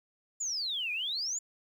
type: exponential two-way sweep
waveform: sine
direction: down then up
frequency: 7200 to 2389 to 7200 Hz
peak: -31 dBFS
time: 0.4-1.39 s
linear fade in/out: 10 ms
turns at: 0.92 s
effects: 10-bit